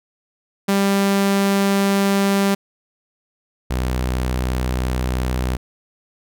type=tone pair in turn; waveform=sawtooth; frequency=197.7 / 62.94 Hz; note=G3 / B1; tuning=+15 / +33 cents; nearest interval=octave + minor sixth; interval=1982 cents; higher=first; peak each=-11 / -15 dBFS; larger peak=first; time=0.68-2.55 / 3.7-5.57 s; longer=neither; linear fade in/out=10 ms; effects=none